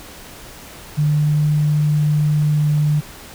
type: tone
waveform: sine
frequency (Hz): 149.9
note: D3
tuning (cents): +36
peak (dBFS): -13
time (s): 0.97-3.01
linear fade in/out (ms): 20
effects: pink hiss -38 dBFS RMS until 3.34 s